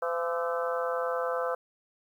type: harmonic tone with a mistuned harmonic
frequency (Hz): 170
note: F3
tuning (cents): -46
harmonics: 3 / 4 / 5 / 6 / 7 / 8 / 9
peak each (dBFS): -30 / -35 / -42 / -38 / -38 / -36 / -41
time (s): 0.02-1.55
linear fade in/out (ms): 5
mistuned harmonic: 8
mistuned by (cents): -61
effects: 10-bit